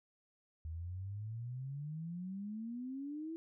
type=exponential sweep; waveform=sine; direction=up; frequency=78 to 332.5 Hz; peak=-40 dBFS; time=0.65-3.36 s; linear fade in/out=0 ms; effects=none